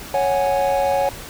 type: chord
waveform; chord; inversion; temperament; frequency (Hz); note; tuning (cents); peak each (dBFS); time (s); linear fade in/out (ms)
triangle; C# suspended fourth; none; equal; 554.4 / 740 / 830.6; C#5 / F#5 / G#5; 0 / 0 / 0; -17 / -20 / -20; 0.14-1.09; 2
effects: pink hiss -35 dBFS RMS until 1.29 s